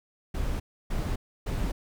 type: noise bursts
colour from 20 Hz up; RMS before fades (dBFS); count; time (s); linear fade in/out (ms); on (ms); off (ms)
brown; -29; 3; 0.34-1.72; 10; 260; 300
effects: none